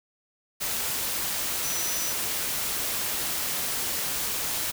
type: tone in noise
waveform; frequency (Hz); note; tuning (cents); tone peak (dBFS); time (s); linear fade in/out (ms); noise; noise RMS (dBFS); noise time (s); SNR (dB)
sine; 5920; F#8; 0; -32; 1.63-2.13; 20; white; -29; 0.6-4.72; -6
effects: none